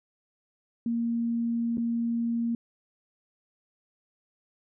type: tone with dropouts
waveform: sine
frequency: 233.1 Hz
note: A#3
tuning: in tune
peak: -25 dBFS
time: 0.86-2.55 s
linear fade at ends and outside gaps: 2 ms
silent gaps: 1.772-1.78 s
effects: none